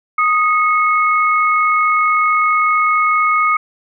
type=tone pair together; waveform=sine; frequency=1244.5 / 2189 Hz; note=D#6 / C#7; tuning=0 / -22 cents; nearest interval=minor seventh; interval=978 cents; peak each=-12 / -17 dBFS; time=0.18-3.57 s; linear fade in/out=5 ms; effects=none